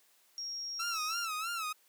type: tone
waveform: sine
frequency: 5588 Hz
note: F8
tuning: in tune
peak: -37 dBFS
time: 0.38-1.25 s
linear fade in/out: 0 ms
type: tone with vibrato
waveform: sawtooth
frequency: 1318.5 Hz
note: E6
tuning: in tune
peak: -31 dBFS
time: 0.79-1.73 s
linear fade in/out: 10 ms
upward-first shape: sine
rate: 3.1 Hz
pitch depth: 110 cents each way
effects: white hiss -67 dBFS RMS until 1.88 s + high-pass 300 Hz 12 dB/octave